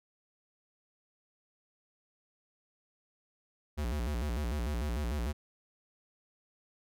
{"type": "tone with vibrato", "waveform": "square", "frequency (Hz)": 66, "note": "C2", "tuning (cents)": 16, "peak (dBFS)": -32, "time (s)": [3.77, 5.33], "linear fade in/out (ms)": 20, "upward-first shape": "square", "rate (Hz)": 6.7, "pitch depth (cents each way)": 210, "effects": []}